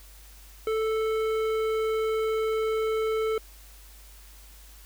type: tone with hard clipping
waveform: sine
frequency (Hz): 439.8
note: A4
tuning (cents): -1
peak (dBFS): -26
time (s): 0.67-3.38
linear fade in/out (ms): 2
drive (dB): 12
effects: added 50 Hz sine -48 dBFS peak until 4.85 s + white hiss -53 dBFS RMS until 4.85 s